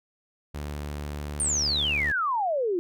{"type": "tone", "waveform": "sawtooth", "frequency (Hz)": 73.42, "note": "D2", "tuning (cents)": 0, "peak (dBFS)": -28, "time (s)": [0.54, 2.12], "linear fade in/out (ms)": 10}
{"type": "exponential sweep", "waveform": "sine", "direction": "down", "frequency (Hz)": [9240, 334.3], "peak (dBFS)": -23, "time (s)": [1.4, 2.79], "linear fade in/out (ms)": 0}
{"effects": []}